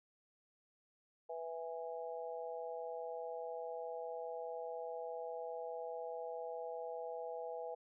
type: harmonic tone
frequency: 164.81 Hz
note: E3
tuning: in tune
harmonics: 3 / 4 / 5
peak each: -44 / -46 / -48 dBFS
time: 1.29-7.75 s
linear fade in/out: 10 ms
effects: none